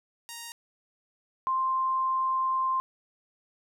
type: tone pair in turn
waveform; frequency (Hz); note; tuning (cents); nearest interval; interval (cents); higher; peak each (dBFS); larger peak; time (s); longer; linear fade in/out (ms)
5% pulse / sine; 934 / 1048.4; A#5 / C6; +3 / +3; major second; 200; second; -27 / -24; second; 0.29-0.52 / 1.47-2.8; second; 0
effects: none